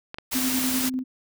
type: clicks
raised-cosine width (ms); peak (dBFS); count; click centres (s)
0.3; -18; 2; 0.144 / 0.185
type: noise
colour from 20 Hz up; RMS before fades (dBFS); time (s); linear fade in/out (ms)
white; -27; 0.31-0.9; 20
type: tone with tremolo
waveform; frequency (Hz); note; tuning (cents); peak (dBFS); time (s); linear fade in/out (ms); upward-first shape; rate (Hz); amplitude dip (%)
sine; 257.4; C4; -28; -23; 0.34-1.04; 20; square; 10; 40
effects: none